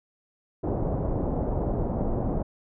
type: low-pass noise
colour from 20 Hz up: pink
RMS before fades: -27 dBFS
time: 0.63-2.43 s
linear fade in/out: 10 ms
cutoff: 750 Hz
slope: 24 dB/octave
effects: none